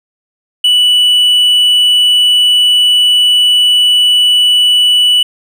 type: tone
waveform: triangle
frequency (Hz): 2960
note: F#7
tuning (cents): 0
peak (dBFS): -4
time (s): 0.64-5.23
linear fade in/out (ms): 5
effects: none